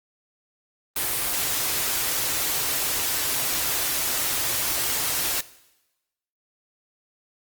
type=band-stop noise; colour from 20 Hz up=white; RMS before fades=-25 dBFS; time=0.96-5.41 s; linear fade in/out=5 ms; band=170 to 240 Hz; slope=96 dB/octave; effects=noise-tail reverb RT60 1.0 s tail -19 dB re dry + Opus 32 kbps